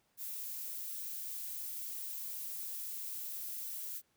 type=noise; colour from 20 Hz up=violet; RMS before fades=-42 dBFS; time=0.17-4.02 s; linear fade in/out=50 ms; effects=pink hiss -75 dBFS RMS until 4.16 s + high-pass 80 Hz 12 dB/octave